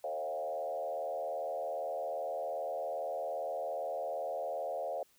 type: tone with frequency modulation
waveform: sine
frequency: 618 Hz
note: D#5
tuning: 12 cents flat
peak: -34 dBFS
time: 0.04-5.03 s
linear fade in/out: 2 ms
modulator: 77.5 Hz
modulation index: 1.6
effects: white hiss -68 dBFS RMS until 5.18 s